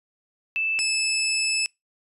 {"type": "tone pair in turn", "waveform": ["sine", "20% pulse"], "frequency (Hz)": [2637, 2616], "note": ["E7", "E7"], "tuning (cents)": [0, -14], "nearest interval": "unison", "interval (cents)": 14, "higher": "first", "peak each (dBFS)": [-22, -17], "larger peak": "second", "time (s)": [[0.56, 0.79], [0.79, 1.66]], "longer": "second", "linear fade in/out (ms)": 0, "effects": ["noise-tail reverb RT60 0.2 s tail -25 dB re dry", "resampled to 32000 Hz"]}